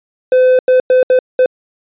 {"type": "tone bursts at uneven times", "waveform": "triangle", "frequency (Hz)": 510, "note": "C5", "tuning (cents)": -44, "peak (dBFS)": -4, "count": 5, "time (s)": [[0.32, 0.59], [0.68, 0.8], [0.9, 1.03], [1.1, 1.19], [1.39, 1.46]], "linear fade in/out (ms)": 2, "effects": ["resampled to 8000 Hz"]}